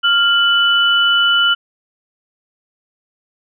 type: tone pair together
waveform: sine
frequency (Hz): 1396.9 / 2981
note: F6 / F#7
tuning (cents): 0 / +12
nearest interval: octave + minor second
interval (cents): 1312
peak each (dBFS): -13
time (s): 0.03-1.55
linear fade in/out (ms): 20
effects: none